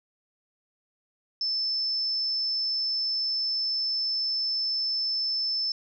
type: tone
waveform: sine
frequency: 5274 Hz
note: E8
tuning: in tune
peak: -25 dBFS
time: 1.41-5.72 s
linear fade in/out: 2 ms
effects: none